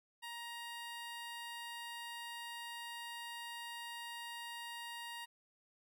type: tone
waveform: 15% pulse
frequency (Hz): 940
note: A#5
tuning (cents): +14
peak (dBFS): -38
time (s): 0.22-5.26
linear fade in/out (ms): 20
effects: none